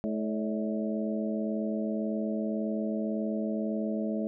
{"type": "harmonic tone with a mistuned harmonic", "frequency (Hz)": 107.6, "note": "A2", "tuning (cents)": -38, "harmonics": [2, 3, 4, 5, 6], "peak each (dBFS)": [-30, -37, -39, -38, -38], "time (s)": [0.04, 4.27], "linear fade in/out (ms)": 0, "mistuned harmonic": 5, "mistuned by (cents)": 81, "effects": []}